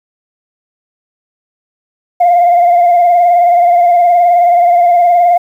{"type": "tone with vibrato", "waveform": "sine", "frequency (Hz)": 700, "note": "F5", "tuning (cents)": 4, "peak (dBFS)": -3, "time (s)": [2.2, 5.38], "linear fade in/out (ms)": 10, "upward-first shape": "sine", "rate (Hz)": 19, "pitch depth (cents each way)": 41, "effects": ["tanh soft clip ceiling -2 dBFS", "7-bit"]}